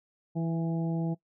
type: harmonic tone with a mistuned harmonic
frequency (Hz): 164.81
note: E3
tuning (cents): 0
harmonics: 1 / 2 / 3 / 4 / 5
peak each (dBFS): -28 / -35 / -43 / -42 / -45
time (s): 0.35-1.15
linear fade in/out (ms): 20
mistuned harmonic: 4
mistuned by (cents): +18
effects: noise-tail reverb RT60 0.1 s tail -20 dB re dry